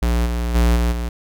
square tone with level steps, 59 Hz, A#1, 22 cents sharp, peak -16 / -20 / -13 / -16 / -22 dBFS, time 0.02-1.09 s, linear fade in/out 5 ms, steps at 0.25 / 0.54 / 0.75 / 0.91 s, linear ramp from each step 20 ms, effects none

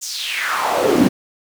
brown noise with high-pass filter sweep, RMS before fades -18 dBFS, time 0.01-1.09 s, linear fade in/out 20 ms, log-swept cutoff 6900 to 210 Hz, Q 3.9, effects none

